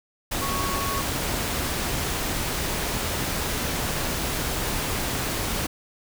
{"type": "tone in noise", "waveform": "sine", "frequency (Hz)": 1108.7, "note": "C#6", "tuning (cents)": 0, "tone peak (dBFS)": -29, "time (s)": [0.41, 1.02], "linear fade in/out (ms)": 10, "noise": "pink", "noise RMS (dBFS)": -27, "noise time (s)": [0.31, 5.67], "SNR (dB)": -5, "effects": []}